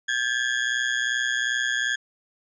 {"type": "ring-modulated tone", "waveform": "35% pulse", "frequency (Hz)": 1661.2, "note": "G#6", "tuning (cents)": 0, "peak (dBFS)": -18, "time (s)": [0.08, 1.96], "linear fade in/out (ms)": 10, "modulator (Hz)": 61.3, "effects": ["resampled to 16000 Hz"]}